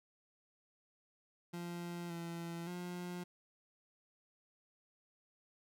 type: tone with pitch steps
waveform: 30% pulse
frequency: 173.1 / 169 / 177.5 Hz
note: F3 / E3 / F3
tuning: -15 / +43 / +28 cents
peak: -39 dBFS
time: 1.53-3.24 s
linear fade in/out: 10 ms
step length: 570 ms
effects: none